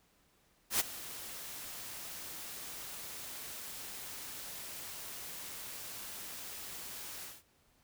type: noise with ADSR envelope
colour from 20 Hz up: white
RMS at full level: -28 dBFS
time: 0.7-7.43 s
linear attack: 100 ms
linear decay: 18 ms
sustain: -17 dB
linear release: 200 ms
effects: pink hiss -70 dBFS RMS until 7.83 s